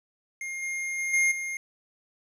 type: tone with level steps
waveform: square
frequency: 2128 Hz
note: C7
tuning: 29 cents sharp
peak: -33 / -30 / -28 / -21 / -31 dBFS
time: 0.41-1.57 s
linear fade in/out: 2 ms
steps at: 0.62 / 0.98 / 1.13 / 1.31 s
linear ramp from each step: 10 ms
effects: low-pass 11000 Hz 12 dB/octave + 10-bit